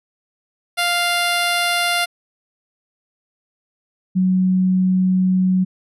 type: tone pair in turn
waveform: 10% pulse / sine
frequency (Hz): 698.5 / 185.54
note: F5 / F#3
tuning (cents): 0 / +5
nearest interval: octave + major seventh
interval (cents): 2295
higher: first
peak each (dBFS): -8 / -13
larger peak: first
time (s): 0.77-2.06 / 4.15-5.65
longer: second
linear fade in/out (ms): 20
effects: resampled to 32000 Hz